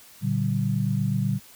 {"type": "tone cluster", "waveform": "sine", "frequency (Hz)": [116.3, 144.8, 191.9], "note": ["A#2", "D3", "G3"], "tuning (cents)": [-4, -24, -37], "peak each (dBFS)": -26, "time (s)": [0.21, 1.4], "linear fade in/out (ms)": 50, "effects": ["white hiss -50 dBFS RMS until 1.55 s"]}